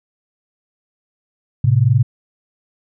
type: tone pair together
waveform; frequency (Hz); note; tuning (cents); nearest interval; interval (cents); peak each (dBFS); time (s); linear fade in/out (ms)
sine; 110 / 131.68; A2 / C3; 0 / +11; minor third; 311; -13; 1.64-2.03; 5
effects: none